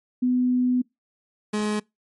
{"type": "tone pair in turn", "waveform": ["sine", "30% pulse"], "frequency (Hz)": [250.1, 210.9], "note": ["B3", "G#3"], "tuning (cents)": [22, 27], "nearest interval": "minor third", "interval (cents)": 295, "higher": "first", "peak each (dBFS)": [-18, -20], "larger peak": "first", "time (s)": [[0.22, 0.82], [1.53, 1.8]], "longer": "first", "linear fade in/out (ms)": 10, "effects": ["noise-tail reverb RT60 0.2 s tail -25 dB re dry", "MP3 48 kbps"]}